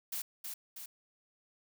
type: noise with echo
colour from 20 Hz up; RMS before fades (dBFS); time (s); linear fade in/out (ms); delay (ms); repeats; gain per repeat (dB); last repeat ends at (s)
blue; -38; 0.12-0.22; 5; 320; 2; -4; 0.86
effects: none